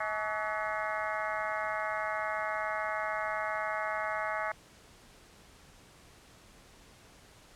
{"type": "harmonic tone with a mistuned harmonic", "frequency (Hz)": 213.5, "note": "G#3", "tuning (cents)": 48, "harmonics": [3, 4, 5, 6, 7, 8, 9, 10], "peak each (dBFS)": [-37, -38, -39, -40, -40, -41, -42, -42], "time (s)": [0, 4.52], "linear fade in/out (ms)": 5, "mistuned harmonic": 5, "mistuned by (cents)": 99, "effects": ["pink hiss -57 dBFS RMS until 7.55 s", "low-pass 10000 Hz 12 dB/octave"]}